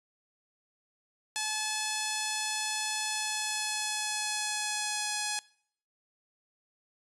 5% pulse tone with pitch glide, 860 to 841.8 Hz, A5 to G#5, -40 to +23 cents, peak -18 dBFS, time 1.36-5.39 s, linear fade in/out 0 ms, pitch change -37 cents, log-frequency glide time 3.07-5.13 s, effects noise-tail reverb RT60 0.6 s tail -23 dB re dry + resampled to 24000 Hz

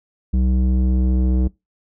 square tone with low-pass filter sweep, 63.2 Hz, B1, 41 cents sharp, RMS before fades -17 dBFS, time 0.33-1.48 s, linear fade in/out 10 ms, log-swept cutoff 210 to 330 Hz, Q 1.3, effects noise-tail reverb RT60 0.2 s tail -22 dB re dry

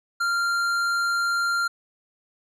sine tone with tanh clipping, 1389 Hz, F6, 10 cents flat, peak -23 dBFS, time 0.2-1.68 s, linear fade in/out 10 ms, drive 13 dB, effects none

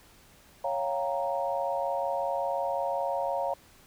sine chord, G half-diminished seventh, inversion second, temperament equal, 554.4 / 698.5 / 784 / 932.3 Hz, Db5 / F5 / G5 / Bb5, 0 / 0 / 0 / 0 cents, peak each -31 / -32 / -37 / -33 dBFS, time 0.64-3.54 s, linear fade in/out 5 ms, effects pink hiss -57 dBFS RMS until 3.86 s

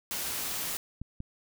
white noise, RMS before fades -34 dBFS, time 0.11-0.77 s, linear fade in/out 0 ms
clicks, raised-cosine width 5 ms, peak -25 dBFS, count 2, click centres 1.016 / 1.204 s
effects none

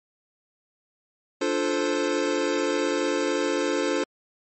square chord, D minor seventh, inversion none, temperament equal, 293.7 / 349.2 / 440 / 523.3 Hz, D4 / F4 / A4 / C5, 0 / 0 / 0 / 0 cents, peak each -29 dBFS, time 1.41-4.04 s, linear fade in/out 5 ms, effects MP3 32 kbps

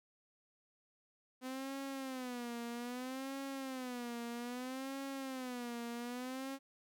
sawtooth tone with vibrato, 253.7 Hz, B3, 47 cents sharp, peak -37 dBFS, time 1.41-6.59 s, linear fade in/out 50 ms, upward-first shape sine, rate 0.62 Hz, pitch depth 130 cents each way, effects none

